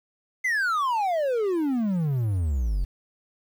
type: exponential sweep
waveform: triangle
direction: down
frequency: 2093 to 42.45 Hz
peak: -20 dBFS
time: 0.44-2.85 s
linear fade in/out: 10 ms
effects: 9-bit